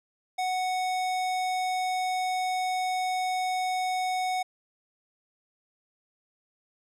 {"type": "tone with hard clipping", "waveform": "sine", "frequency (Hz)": 740, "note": "F#5", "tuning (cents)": 0, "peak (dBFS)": -28, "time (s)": [0.38, 4.43], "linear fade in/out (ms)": 10, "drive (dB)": 18, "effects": []}